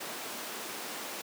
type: high-pass noise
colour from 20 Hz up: pink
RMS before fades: -40 dBFS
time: 0-1.22 s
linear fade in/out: 10 ms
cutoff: 300 Hz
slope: 12 dB/octave
effects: high-pass 150 Hz 12 dB/octave